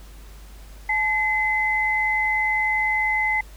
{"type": "tone pair together", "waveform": "sine", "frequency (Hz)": [860, 2045], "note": ["A5", "C7"], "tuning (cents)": [-40, -40], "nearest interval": "octave + minor third", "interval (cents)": 1500, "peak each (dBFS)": [-25, -20], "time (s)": [0.89, 3.41], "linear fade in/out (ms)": 5, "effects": ["added 50 Hz sine -40 dBFS peak until 3.56 s", "pink hiss -50 dBFS RMS until 3.56 s"]}